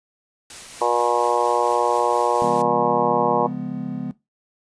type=noise with tremolo; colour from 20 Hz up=white; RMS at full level=-37 dBFS; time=0.5-2.62 s; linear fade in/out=2 ms; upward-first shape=sine; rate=4.3 Hz; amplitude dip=25%
type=harmonic tone; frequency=120 Hz; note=B2; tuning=49 cents flat; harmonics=3 / 4 / 5 / 6 / 7 / 8 / 9; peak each=-27 / -23 / -25 / -27 / -23 / -23 / -26 dBFS; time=0.81-3.47 s; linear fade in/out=5 ms
type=chord; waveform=triangle; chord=C# dominant seventh; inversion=none; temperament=just; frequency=138.59 / 173.24 / 207.9 / 249.5 Hz; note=C#3 / E#3 / G#3 / B3; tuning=0 / -14 / +2 / +18 cents; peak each=-32 / -30 / -29 / -27 dBFS; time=2.42-4.11 s; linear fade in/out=0 ms
effects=noise-tail reverb RT60 0.2 s tail -17 dB re dry + resampled to 22050 Hz